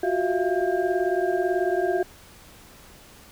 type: tone cluster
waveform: sine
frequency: 356.3 / 374.5 / 651 / 694 / 1601 Hz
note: F4 / F#4 / E5 / F5 / G6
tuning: +35 / +21 / -22 / -11 / +36 cents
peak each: -26 / -25 / -30 / -27 / -34 dBFS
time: 0.03-2.03 s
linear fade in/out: 5 ms
effects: pink hiss -49 dBFS RMS until 3.31 s